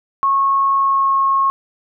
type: tone with pitch glide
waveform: sine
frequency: 1095 to 1088.1 Hz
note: C#6 to C#6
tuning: -22 to -33 cents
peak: -12 dBFS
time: 0.23-1.5 s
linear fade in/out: 0 ms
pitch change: -11 cents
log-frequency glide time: 0.76-1.16 s
effects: none